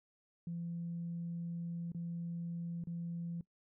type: tone with dropouts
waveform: sine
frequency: 170 Hz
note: F3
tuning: 46 cents flat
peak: -37 dBFS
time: 0.47-3.41 s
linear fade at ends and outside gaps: 2 ms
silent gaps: 1.919-1.947 / 2.839-2.871 s
effects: noise-tail reverb RT60 0.1 s tail -20 dB re dry + tanh soft clip ceiling -33 dBFS